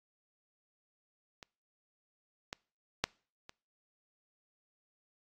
clicks, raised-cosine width 0.2 ms, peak -30 / -21 / -10 / -30 dBFS, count 4, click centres 1.428 / 2.529 / 3.04 / 3.494 s, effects noise-tail reverb RT60 0.4 s tail -25 dB re dry + AAC 48 kbps

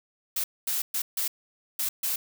blue noise bursts at uneven times, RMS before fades -28 dBFS, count 6, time 0.36-0.44 / 0.67-0.82 / 0.94-1.02 / 1.17-1.28 / 1.79-1.89 / 2.03-2.16 s, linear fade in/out 5 ms, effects none

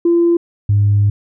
sine tone pair in turn, 341.5 / 102.35 Hz, F4 / G#2, -39 / -25 cents, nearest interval octave + major sixth, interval 2086 cents, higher first, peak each -8 dBFS, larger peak neither, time 0.05-0.37 / 0.69-1.1 s, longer second, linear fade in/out 5 ms, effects tanh soft clip ceiling -5 dBFS

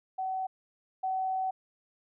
sine tone pair in turn, 756 / 756 Hz, F#5 / F#5, +37 / +37 cents, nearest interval unison, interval 0 cents, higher neither, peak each -30 / -28 dBFS, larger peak second, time 0.18-0.47 / 1.03-1.51 s, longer second, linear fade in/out 10 ms, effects none

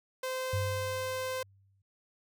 sawtooth tone, 517 Hz, C5, 21 cents flat, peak -29 dBFS, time 0.23-1.43 s, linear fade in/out 5 ms
sine tone with exponential decay, 97.7 Hz, G2, 5 cents flat, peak -28 dBFS, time 0.53-1.82 s, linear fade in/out 5 ms, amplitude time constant 280 ms
effects none

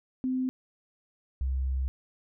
sine tone pair in turn, 257.4 / 65.7 Hz, C4 / C2, -28 / +8 cents, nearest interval 2 octaves, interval 2364 cents, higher first, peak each -26 dBFS, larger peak neither, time 0.24-0.49 / 1.41-1.88 s, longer second, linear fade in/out 0 ms, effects none

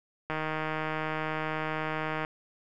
click train, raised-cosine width 0.5 ms, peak -17 dBFS, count 305, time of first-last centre 0.3-2.249 s, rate 156 Hz, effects none

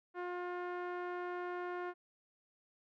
sawtooth tone with low-pass filter, 356 Hz, F4, 33 cents sharp, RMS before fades -41 dBFS, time 0.14-1.94 s, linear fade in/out 50 ms, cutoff 1500 Hz, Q 1.6, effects none

